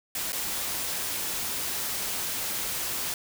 white noise with dropouts, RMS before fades -31 dBFS, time 0.15-3.14 s, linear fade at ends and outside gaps 2 ms, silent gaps 0.322-0.329 s, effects none

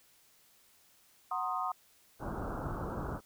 sine chord, C half-diminished seventh, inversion second, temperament equal with one note detuned, 740 / 932.3 / 1055 / 1244.5 Hz, Gb5 / Bb5 / C6 / Eb6, 0 / 0 / +14 / 0 cents, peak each -37 / -41 / -37 / -36 dBFS, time 1.31-1.72 s, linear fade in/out 5 ms
pink low-pass noise, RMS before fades -38 dBFS, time 2.19-3.21 s, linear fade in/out 50 ms, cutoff 1500 Hz, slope 96 dB/octave
effects white hiss -65 dBFS RMS until 3.25 s

